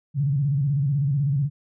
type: tone with vibrato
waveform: sine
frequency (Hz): 140.4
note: C#3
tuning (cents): +22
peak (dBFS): -19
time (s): 0.14-1.5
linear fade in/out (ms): 50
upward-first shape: square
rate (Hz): 16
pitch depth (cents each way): 100
effects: none